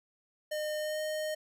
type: tone with pitch glide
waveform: square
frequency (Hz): 609 to 617.1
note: D#5 to D#5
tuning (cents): -37 to -14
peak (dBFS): -33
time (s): 0.51-1.35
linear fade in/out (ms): 10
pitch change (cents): +23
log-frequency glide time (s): 0.78-1.01
effects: none